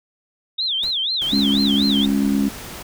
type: tone with vibrato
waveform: sine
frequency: 3600 Hz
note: A7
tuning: 39 cents sharp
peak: -19 dBFS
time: 0.58-2.06 s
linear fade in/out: 10 ms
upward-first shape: sine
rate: 4.1 Hz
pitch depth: 260 cents each way
type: noise with exponential decay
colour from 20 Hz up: pink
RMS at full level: -34 dBFS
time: 0.83-1.07 s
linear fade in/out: 1 ms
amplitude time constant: 51 ms
type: noise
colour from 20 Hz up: pink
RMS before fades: -34 dBFS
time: 1.21-2.83 s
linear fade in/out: 10 ms
type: harmonic tone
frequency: 68.8 Hz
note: C#2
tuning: 12 cents flat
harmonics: 3 / 4 / 5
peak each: -18 / -19 / -31 dBFS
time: 1.32-2.49 s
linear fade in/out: 10 ms
effects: none